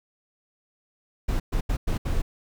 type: noise bursts at uneven times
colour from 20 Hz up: brown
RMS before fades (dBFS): -24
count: 5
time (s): 1.28-1.4 / 1.52-1.61 / 1.69-1.77 / 1.87-1.98 / 2.05-2.22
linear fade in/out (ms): 10
effects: none